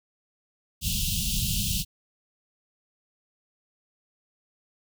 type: band-stop noise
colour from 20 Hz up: pink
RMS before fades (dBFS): -27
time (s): 0.81-1.85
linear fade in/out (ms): 50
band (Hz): 210 to 2700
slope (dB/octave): 96
effects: none